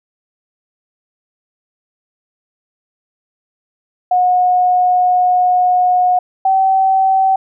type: tone pair in turn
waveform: sine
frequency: 726 / 766.8 Hz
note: F#5 / G5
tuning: -33 / -38 cents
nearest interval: minor second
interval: 95 cents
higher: second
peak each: -9 dBFS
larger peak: neither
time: 4.11-6.19 / 6.45-7.36 s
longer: first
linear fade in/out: 5 ms
effects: none